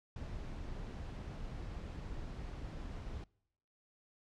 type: noise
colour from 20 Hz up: brown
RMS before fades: -44 dBFS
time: 0.16-3.24 s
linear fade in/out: 2 ms
effects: noise-tail reverb RT60 0.8 s tail -26 dB re dry + low-pass 6000 Hz 12 dB/octave